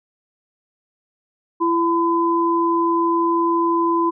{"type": "tone pair together", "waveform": "sine", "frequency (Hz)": [336.7, 1011], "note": ["E4", "B5"], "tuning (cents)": [37, 40], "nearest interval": "octave + perfect fifth", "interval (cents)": 1903, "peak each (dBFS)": -18, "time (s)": [1.6, 4.11], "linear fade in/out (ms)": 20, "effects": []}